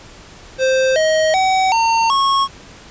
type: tone with pitch steps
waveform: square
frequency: 523.3 / 629.5 / 757.4 / 911.1 / 1096.1 Hz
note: C5 / D#5 / F#5 / A#5 / C#6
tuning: 0 / +20 / +40 / -40 / -20 cents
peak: -13 dBFS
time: 0.58-2.48 s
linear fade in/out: 50 ms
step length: 380 ms
effects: pink hiss -40 dBFS RMS until 2.9 s + resampled to 16000 Hz